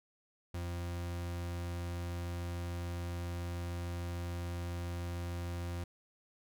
40% pulse tone, 86.9 Hz, F2, 8 cents flat, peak -36 dBFS, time 0.54-5.84 s, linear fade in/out 5 ms, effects none

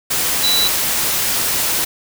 sine tone in noise, 3951 Hz, B7, in tune, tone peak -14 dBFS, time 0.43-0.68 s, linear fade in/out 10 ms, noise white, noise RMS -18 dBFS, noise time 0.1-1.85 s, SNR +1 dB, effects none

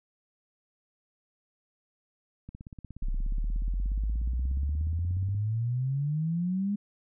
click train, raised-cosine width 5 ms, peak -30 dBFS, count 49, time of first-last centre 2.49-5.347 s, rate 16.8 Hz
sine exponential sweep, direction up, 30.87 to 207.7 Hz, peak -26 dBFS, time 3.02-6.76 s, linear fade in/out 10 ms
effects none

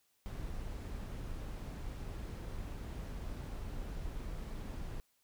brown noise, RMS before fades -42 dBFS, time 0.26-5 s, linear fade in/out 0 ms, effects white hiss -75 dBFS RMS until 5.23 s

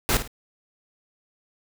pink noise with echo, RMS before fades -21 dBFS, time 0.09-0.17 s, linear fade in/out 0 ms, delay 53 ms, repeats 2, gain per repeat -10 dB, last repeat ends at 0.276 s, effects none

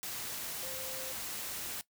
sine tone in noise, 523.3 Hz, C5, in tune, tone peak -46 dBFS, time 0.63-1.12 s, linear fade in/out 0 ms, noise white, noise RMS -40 dBFS, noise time 0.03-1.81 s, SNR -9 dB, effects noise-tail reverb RT60 0.1 s tail -18 dB re dry

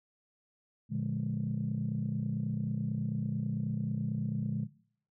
sine chord, Bb dominant seventh, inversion none, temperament just, 116.54 / 145.68 / 174.81 / 209.8 Hz, Bb2 / D3 / F3 / Ab3, 0 / -14 / +2 / +18 cents, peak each -36 / -34 / -39 / -34 dBFS, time 0.89-4.68 s, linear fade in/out 50 ms, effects noise-tail reverb RT60 0.6 s tail -21 dB re dry + tanh soft clip ceiling -23 dBFS

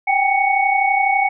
sine tone cluster, 772 / 804 / 2226 Hz, G5 / G5 / C#7, -27 / +44 / +7 cents, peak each -18 dBFS, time 0.07-1.29 s, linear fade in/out 10 ms, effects none

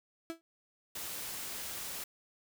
35% pulse tone with exponential decay, 329.6 Hz, E4, in tune, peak -32 dBFS, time 0.3-0.41 s, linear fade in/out 0 ms, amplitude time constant 23 ms
white noise, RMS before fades -41 dBFS, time 0.95-2.04 s, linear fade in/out 5 ms
effects none

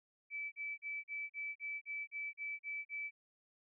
sine tone bursts, 2309 Hz, D7, 30 cents flat, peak -39 dBFS, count 11, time 0.3-3.11 s, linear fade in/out 50 ms, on 220 ms, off 39 ms, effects none

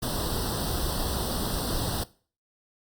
pink noise with comb filter, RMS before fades -29 dBFS, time 0.02-2.04 s, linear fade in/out 10 ms, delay 0.22 ms, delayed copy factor +0.95, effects noise-tail reverb RT60 0.4 s tail -19 dB re dry + Opus 48 kbps

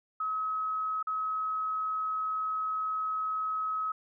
sine tone with dropouts, 1279 Hz, D#6, 47 cents sharp, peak -29 dBFS, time 0.2-3.92 s, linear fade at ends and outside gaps 5 ms, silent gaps 1.028-1.07 s, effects none

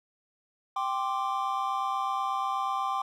triangle chord, G suspended fourth, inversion none, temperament equal, 784 / 1046.5 / 1174.7 Hz, G5 / C6 / D6, 0 / 0 / 0 cents, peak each -30 dBFS, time 0.76-3.02 s, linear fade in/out 5 ms, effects none

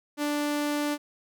sawtooth tone, 293.7 Hz, D4, in tune, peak -22 dBFS, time 0.17-0.98 s, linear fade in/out 50 ms, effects none

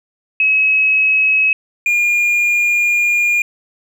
sine / triangle tone pair in turn, 2563 / 2419 Hz, E7 / D#7, -49 / -49 cents, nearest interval minor second, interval 100 cents, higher first, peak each -10 dBFS, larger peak neither, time 0.4-1.53 / 1.86-3.42 s, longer second, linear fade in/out 2 ms, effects none

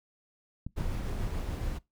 clicks, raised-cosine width 5 ms, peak -24 dBFS, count 3, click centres 0.666 / 0.809 / 1.01 s
brown noise with tremolo, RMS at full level -32 dBFS, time 0.76-1.79 s, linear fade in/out 20 ms, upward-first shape triangle, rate 6.9 Hz, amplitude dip 25%
effects noise-tail reverb RT60 0.2 s tail -22 dB re dry

